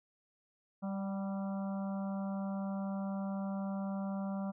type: harmonic tone with a mistuned harmonic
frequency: 196 Hz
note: G3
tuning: in tune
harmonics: 1 / 3 / 4 / 5 / 6 / 7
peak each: -35 / -45 / -48 / -52 / -53 / -55 dBFS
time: 0.82-4.52 s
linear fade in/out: 20 ms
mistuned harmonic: 4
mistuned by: -34 cents
effects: none